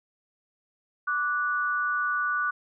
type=tone pair together; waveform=sine; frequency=1169.8 / 1472 Hz; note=D6 / F#6; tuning=-7 / -9 cents; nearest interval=major third; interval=398 cents; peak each=-28 / -26 dBFS; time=1.07-2.51 s; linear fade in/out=10 ms; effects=none